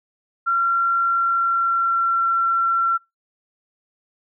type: tone with pitch glide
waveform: sine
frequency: 1370 to 1357.4 Hz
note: F6 to F6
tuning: -34 to -50 cents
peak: -16 dBFS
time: 0.46-2.98 s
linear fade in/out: 20 ms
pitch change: -16 cents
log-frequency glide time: 0.99-2.36 s
effects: noise-tail reverb RT60 0.2 s tail -25 dB re dry